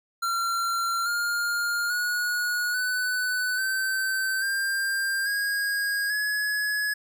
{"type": "tone with pitch steps", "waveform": "square", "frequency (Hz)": [1369, 1410.7, 1453.8, 1498.1, 1543.8, 1590.8, 1639.3, 1689.3], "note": ["F6", "F6", "F#6", "F#6", "G6", "G6", "G#6", "G#6"], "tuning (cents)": [-35, 17, -31, 21, -27, 25, -23, 29], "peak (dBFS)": -25, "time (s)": [0.22, 6.94], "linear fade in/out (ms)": 10, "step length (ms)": 840, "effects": []}